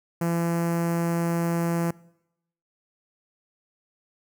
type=tone with notch filter; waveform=sawtooth; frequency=169.1 Hz; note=E3; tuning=44 cents sharp; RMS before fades=-25 dBFS; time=0.21-1.91 s; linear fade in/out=5 ms; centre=3600 Hz; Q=0.59; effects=noise-tail reverb RT60 0.8 s tail -22 dB re dry